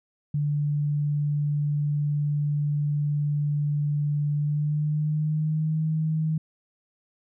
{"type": "tone with pitch glide", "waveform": "sine", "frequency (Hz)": [146.83, 157.37], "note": ["D3", "D#3"], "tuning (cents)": [0, 20], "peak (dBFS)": -22, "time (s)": [0.34, 6.38], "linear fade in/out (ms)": 5, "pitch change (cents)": 120, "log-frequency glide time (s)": [4.34, 5.8], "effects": []}